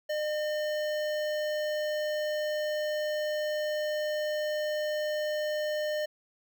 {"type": "tone with notch filter", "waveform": "square", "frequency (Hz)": 606, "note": "D#5", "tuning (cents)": -46, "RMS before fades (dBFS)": -31, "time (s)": [0.09, 6.06], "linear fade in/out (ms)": 10, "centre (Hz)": 10000, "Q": 0.69, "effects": []}